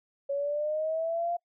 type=linear sweep; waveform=sine; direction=up; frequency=554.4 to 698.5 Hz; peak=-27 dBFS; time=0.29-1.37 s; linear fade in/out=10 ms; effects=noise-tail reverb RT60 0.1 s tail -26 dB re dry